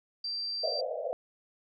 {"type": "tone", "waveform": "sine", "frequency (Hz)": 4699, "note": "D8", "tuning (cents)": 0, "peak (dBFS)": -32, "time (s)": [0.24, 0.81], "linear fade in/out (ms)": 5}
{"type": "band-pass noise", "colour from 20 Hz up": "white", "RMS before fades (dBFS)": -34, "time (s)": [0.63, 1.13], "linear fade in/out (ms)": 0, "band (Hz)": [490, 690], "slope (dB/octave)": 96}
{"effects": []}